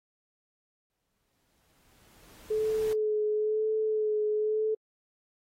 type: noise with exponential growth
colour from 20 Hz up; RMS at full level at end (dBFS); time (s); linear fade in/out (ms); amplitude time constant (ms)
pink; -44; 0.9-2.93; 0; 440
type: tone with vibrato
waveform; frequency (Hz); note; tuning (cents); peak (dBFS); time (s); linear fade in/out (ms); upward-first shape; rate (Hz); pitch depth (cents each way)
sine; 429.9; A4; -40; -25; 2.5-4.75; 10; sine; 1; 23
effects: AAC 48 kbps